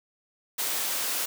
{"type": "high-pass noise", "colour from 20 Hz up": "white", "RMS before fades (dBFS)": -29, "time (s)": [0.58, 1.26], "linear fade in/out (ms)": 10, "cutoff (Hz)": 320, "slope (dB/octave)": 12, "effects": []}